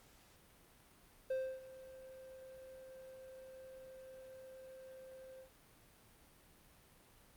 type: tone with ADSR envelope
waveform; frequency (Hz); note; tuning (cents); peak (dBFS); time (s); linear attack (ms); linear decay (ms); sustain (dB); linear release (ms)
triangle; 523.3; C5; 0; -32; 1.3-5.5; 7; 290; -18; 100
effects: pink hiss -65 dBFS RMS until 7.36 s + Opus 48 kbps